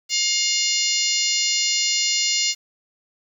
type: harmonic tone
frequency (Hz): 710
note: F5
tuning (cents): +28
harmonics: 3 / 4 / 5 / 6 / 7 / 8 / 9 / 10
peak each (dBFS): -28 / -26 / -30 / -25 / -26 / -27 / -31 / -26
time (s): 0.09-2.55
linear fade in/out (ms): 50
effects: 8-bit